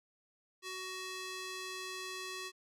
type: tone with band-pass filter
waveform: square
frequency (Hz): 373.5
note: F#4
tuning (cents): +16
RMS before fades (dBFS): -43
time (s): 0.62-2.52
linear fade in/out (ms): 50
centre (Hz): 4300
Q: 0.66
effects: none